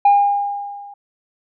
sine tone with level ramp, 810 Hz, G#5, 43 cents flat, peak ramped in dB -5 to -35 dBFS, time 0.05-0.94 s, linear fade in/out 5 ms, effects tanh soft clip ceiling -6 dBFS

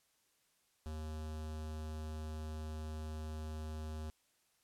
square tone with notch filter, 77.78 Hz, D#2, in tune, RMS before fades -43 dBFS, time 0.86-4.1 s, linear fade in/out 0 ms, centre 2100 Hz, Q 2, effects white hiss -75 dBFS RMS until 4.63 s + low-pass 12000 Hz 12 dB/octave

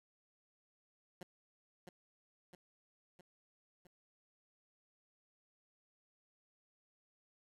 15% pulse tone with echo, 179.5 Hz, F3, 48 cents sharp, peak -40 dBFS, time 1.21-1.23 s, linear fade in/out 2 ms, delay 660 ms, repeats 4, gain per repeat -4 dB, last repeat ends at 3.87 s, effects resampled to 32000 Hz + 12-bit

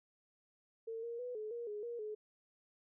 sine tone with pitch steps, 452.1 / 468.3 / 494 / 429.4 / 472.7 / 417.6 / 473.4 / 426.2 Hz, A4 / A#4 / B4 / A4 / A#4 / G#4 / A#4 / G#4, +47 / +8 / 0 / -42 / +24 / +10 / +27 / +45 cents, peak -40 dBFS, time 0.87-2.15 s, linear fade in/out 10 ms, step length 160 ms, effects none

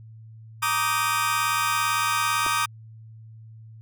sawtooth chord, Eb major seventh, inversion second, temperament just, 933.4 / 1166.7 / 1244.5 / 1555.6 Hz, Bb5 / D6 / Eb6 / G6, +2 / -12 / 0 / -14 cents, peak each -26 / -23 / -21 / -27 dBFS, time 0.62-2.66 s, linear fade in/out 10 ms
clicks, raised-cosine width 1 ms, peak -21 dBFS, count 2, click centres 2.463 / 2.466 s
effects added 111 Hz sine -42 dBFS peak until 3.81 s

